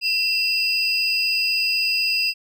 triangle tone pair together, 2692 / 4912 Hz, E7 / D#8, +36 / -23 cents, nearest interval minor seventh, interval 1041 cents, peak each -20 dBFS, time 0.01-2.34 s, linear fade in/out 50 ms, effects none

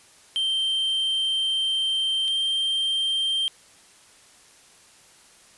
triangle tone pair in turn, 3136 / 3160 Hz, G7 / G7, 0 / +13 cents, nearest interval unison, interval 13 cents, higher second, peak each -20 dBFS, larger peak neither, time 0.36-2.28 / 2.28-3.48 s, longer first, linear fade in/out 0 ms, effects white hiss -53 dBFS RMS until 5.57 s + resampled to 24000 Hz

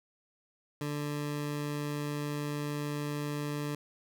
20% pulse tone, 146.83 Hz, D3, in tune, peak -28 dBFS, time 0.81-3.75 s, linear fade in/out 2 ms, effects none

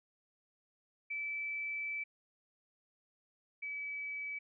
sine tone pair in turn, 2314 / 2291 Hz, D7 / D7, -26 / -44 cents, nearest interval unison, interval 18 cents, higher first, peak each -36 / -38 dBFS, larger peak first, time 1.1-2.04 / 3.62-4.39 s, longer first, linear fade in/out 10 ms, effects none

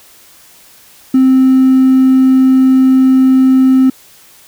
triangle tone with hard clipping, 261.6 Hz, C4, in tune, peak -5 dBFS, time 1.14-3.9 s, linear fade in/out 5 ms, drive 4 dB, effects white hiss -42 dBFS RMS until 4.47 s

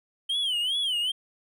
triangle tone with vibrato, 3108 Hz, G7, 16 cents flat, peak -23 dBFS, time 0.29-1.12 s, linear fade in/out 10 ms, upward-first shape sine, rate 2.5 Hz, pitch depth 160 cents each way, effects none

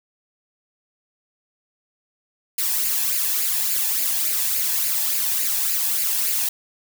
blue noise with flanger, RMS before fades -22 dBFS, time 2.58-6.49 s, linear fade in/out 5 ms, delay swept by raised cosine 0.42 to 1.2 ms, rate 3.5 Hz, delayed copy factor +0.55, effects none

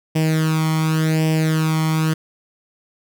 sawtooth tone with flanger, 158.2 Hz, D#3, 29 cents sharp, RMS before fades -18 dBFS, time 0.15-2.14 s, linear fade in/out 10 ms, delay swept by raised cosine 0.37 to 0.93 ms, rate 0.89 Hz, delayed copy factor +0.75, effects none

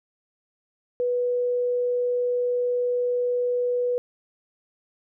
sine tone, 490.8 Hz, B4, 11 cents flat, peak -21 dBFS, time 1-3.98 s, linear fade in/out 0 ms, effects none

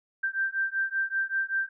sine beating tone pair, 1568 / 1573.2 Hz, G6 / G6, 0 / +6 cents, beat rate 5.2 Hz, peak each -29 dBFS, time 0.23-1.69 s, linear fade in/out 10 ms, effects none

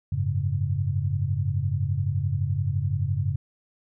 sine chord, F# suspended second, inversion none, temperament equal with one note detuned, 92.5 / 104.19 / 138.59 Hz, F#2 / G#2 / C#3, 0 / +6 / 0 cents, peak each -27 dBFS, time 0.12-3.36 s, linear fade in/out 5 ms, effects none

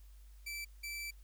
sawtooth tone bursts at uneven times, 2326 Hz, D7, 17 cents flat, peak -37 dBFS, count 2, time 0.46-0.65 / 0.83-1.11 s, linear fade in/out 10 ms, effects added 50 Hz sine -53 dBFS peak until 1.23 s + white hiss -70 dBFS RMS until 1.23 s

